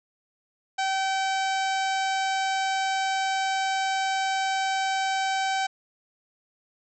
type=harmonic tone; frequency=770 Hz; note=G5; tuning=31 cents flat; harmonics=1 / 2 / 3 / 4 / 5 / 6 / 7 / 8 / 9 / 10; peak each=-25 / -31 / -35 / -37 / -39 / -41 / -42 / -43 / -44 / -45 dBFS; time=0.78-5.67 s; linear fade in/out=10 ms; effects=none